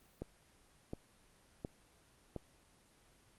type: click train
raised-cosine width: 2 ms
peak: -27 dBFS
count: 4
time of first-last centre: 0.22-2.363 s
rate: 1.4 Hz
effects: pink hiss -67 dBFS RMS until 3.38 s + Opus 24 kbps